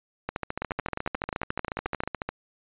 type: two click trains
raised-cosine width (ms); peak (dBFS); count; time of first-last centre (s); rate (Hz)
0.5; -14 / -14; 17 / 29; 0.62-2.036 / 0.29-2.29; 11.3 / 14
effects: resampled to 8000 Hz